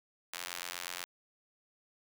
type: tone with high-pass filter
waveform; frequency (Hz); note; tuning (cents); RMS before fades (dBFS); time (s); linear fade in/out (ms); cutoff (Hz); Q
sawtooth; 88.1; F2; +16; -42; 0.33-1.05; 5; 1600; 0.54
effects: none